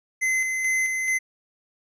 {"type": "tone with tremolo", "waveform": "square", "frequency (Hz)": 2052, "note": "C7", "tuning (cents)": -34, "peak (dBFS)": -21, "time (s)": [0.21, 1.19], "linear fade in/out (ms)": 20, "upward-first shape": "square", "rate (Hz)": 2.3, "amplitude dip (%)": 35, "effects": ["low-pass 11000 Hz 12 dB/octave"]}